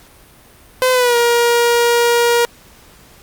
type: tone with pitch glide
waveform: sawtooth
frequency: 511 to 474 Hz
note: C5 to A#4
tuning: -41 to +29 cents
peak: -7 dBFS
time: 0.82-2.45 s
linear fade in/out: 0 ms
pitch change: -130 cents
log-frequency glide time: 0.92-1.16 s
effects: pink hiss -45 dBFS RMS until 3.22 s + Opus 48 kbps